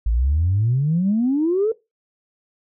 sine exponential sweep, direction up, 51.91 to 459.5 Hz, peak -15 dBFS, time 0.06-1.72 s, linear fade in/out 5 ms, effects noise-tail reverb RT60 0.2 s tail -18 dB re dry + tanh soft clip ceiling -11 dBFS

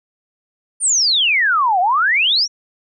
sine exponential two-way sweep, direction down then up, 9397 to 695 to 5950 Hz, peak -12 dBFS, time 0.8-2.48 s, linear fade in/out 50 ms, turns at 1.8 s, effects none

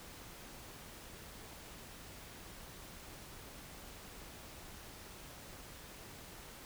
silence, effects pink hiss -52 dBFS RMS until 6.65 s

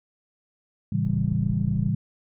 sine chord, A dominant seventh, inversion none, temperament just, 110 / 137.5 / 165 / 198 Hz, A2 / C#3 / E3 / G3, 0 / -14 / +2 / +18 cents, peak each -27 dBFS, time 0.92-1.95 s, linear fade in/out 5 ms
pink low-pass noise, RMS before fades -36 dBFS, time 1.05-1.89 s, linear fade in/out 0 ms, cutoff 140 Hz, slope 12 dB/octave
effects none

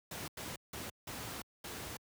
pink noise bursts at uneven times, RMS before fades -43 dBFS, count 5, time 0.11-0.28 / 0.37-0.56 / 0.73-0.9 / 1.07-1.42 / 1.64-1.97 s, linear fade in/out 5 ms, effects high-pass 80 Hz 12 dB/octave

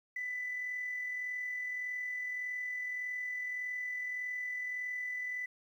sine tone with amplitude modulation, 1993 Hz, B6, 15 cents sharp, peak -33 dBFS, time 0.16-5.46 s, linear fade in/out 5 ms, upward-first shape sine, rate 41.7 Hz, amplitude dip 35%, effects tanh soft clip ceiling -30 dBFS + 11-bit

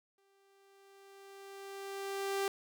sawtooth tone with exponential growth, 393.2 Hz, G4, 5 cents sharp, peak -27 dBFS, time 0.18-2.48 s, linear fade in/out 2 ms, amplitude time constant 500 ms, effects none

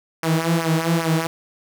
sawtooth tone with flanger, 164 Hz, E3, 9 cents flat, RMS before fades -20 dBFS, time 0.23-1.27 s, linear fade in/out 2 ms, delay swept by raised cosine 0.25 to 5.85 ms, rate 2.5 Hz, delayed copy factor -0.85, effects none

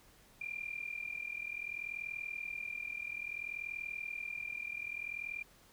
sine tone with amplitude modulation, 2388 Hz, D7, 28 cents sharp, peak -35 dBFS, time 0.41-5.43 s, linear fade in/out 5 ms, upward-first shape sine, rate 40.6 Hz, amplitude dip 85%, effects pink hiss -63 dBFS RMS until 5.72 s

